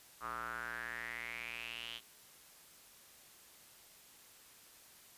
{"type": "tone with band-pass filter sweep", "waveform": "square", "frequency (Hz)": 58.27, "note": "A#1", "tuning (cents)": 0, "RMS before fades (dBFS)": -44, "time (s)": [0.2, 2.01], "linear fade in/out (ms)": 50, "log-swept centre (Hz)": [1200, 3200], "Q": 6.6, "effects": ["white hiss -60 dBFS RMS until 5.17 s", "resampled to 32000 Hz"]}